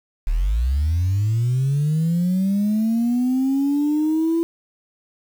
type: linear sweep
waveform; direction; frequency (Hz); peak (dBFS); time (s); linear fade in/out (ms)
sine; up; 34.66 to 336.2; -15; 0.27-4.43; 0
effects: tanh soft clip ceiling -14 dBFS + 7-bit